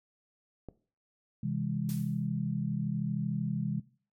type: click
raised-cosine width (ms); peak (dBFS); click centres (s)
2; -28; 0.687
type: chord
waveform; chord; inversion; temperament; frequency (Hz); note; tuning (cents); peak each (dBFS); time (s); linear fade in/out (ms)
sine; C augmented; none; just; 130.81 / 163.52 / 204.4; C3 / E3 / G#3; 0 / -14 / -27; -34; 1.43-3.8; 5
type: noise with exponential decay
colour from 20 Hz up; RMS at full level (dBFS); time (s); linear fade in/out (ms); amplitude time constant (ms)
blue; -41; 1.89-2.27; 1; 82
effects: noise-tail reverb RT60 0.4 s tail -18 dB re dry + MP3 64 kbps